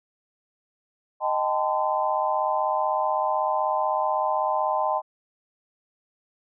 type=chord; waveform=sine; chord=A half-diminished seventh; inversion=second; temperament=equal with one note detuned; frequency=622.3 / 784 / 880 / 1025 Hz; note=Eb5 / G5 / A5 / C6; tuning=0 / 0 / 0 / -36 cents; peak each=-27 dBFS; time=1.2-5.02 s; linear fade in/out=50 ms; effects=none